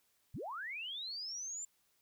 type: linear sweep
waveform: sine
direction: up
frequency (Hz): 62 to 7310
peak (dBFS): -40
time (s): 0.34-1.65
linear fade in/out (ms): 5
effects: white hiss -75 dBFS RMS until 2.01 s